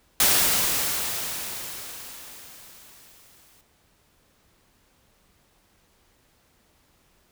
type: noise with exponential decay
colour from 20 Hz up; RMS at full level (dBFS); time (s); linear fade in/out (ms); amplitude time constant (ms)
white; -18; 0.2-3.61; 2; 740
effects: pink hiss -63 dBFS RMS until 7.31 s